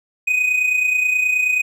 triangle tone with amplitude modulation, 2499 Hz, D#7, 7 cents sharp, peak -11 dBFS, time 0.27-1.62 s, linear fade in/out 10 ms, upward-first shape sine, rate 29.4 Hz, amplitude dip 55%, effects none

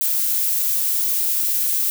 violet noise, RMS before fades -20 dBFS, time 0.01-1.9 s, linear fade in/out 0 ms, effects none

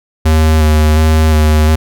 square tone with vibrato, 77.78 Hz, D#2, in tune, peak -7 dBFS, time 0.25-1.76 s, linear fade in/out 10 ms, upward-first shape square, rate 1.4 Hz, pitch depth 19 cents each way, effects none

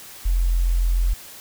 sine tone, 43.35 Hz, F1, 12 cents flat, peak -16 dBFS, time 0.25-1.14 s, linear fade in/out 10 ms, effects white hiss -41 dBFS RMS until 1.4 s

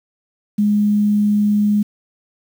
sine tone with quantisation, 207.7 Hz, G#3, in tune, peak -12 dBFS, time 0.58-1.83 s, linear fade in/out 10 ms, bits 7, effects none

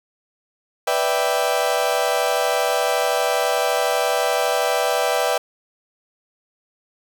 35% pulse chord, E minor seventh, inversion second, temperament equal, 493.9 / 587.3 / 659.3 / 784 Hz, B4 / D5 / E5 / G5, 0 / 0 / 0 / 0 cents, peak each -22 dBFS, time 0.87-5.38 s, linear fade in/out 5 ms, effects 7-bit

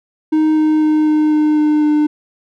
triangle tone with pitch steps, 311.1 / 309.3 / 307.5 / 305.8 / 304 / 302.2 / 300.5 Hz, D#4 / D#4 / D#4 / D#4 / D#4 / D4 / D4, 0 / -10 / -20 / -30 / -40 / +50 / +40 cents, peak -8 dBFS, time 0.32-2.07 s, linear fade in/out 10 ms, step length 250 ms, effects none

